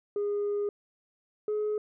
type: tone pair in turn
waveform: sine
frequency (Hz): 410 / 423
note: G#4 / G#4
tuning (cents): -22 / +32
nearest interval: minor second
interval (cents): 54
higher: second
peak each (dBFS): -25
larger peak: neither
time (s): 0.16-0.69 / 1.48-1.78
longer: first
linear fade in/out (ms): 2
effects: tanh soft clip ceiling -25 dBFS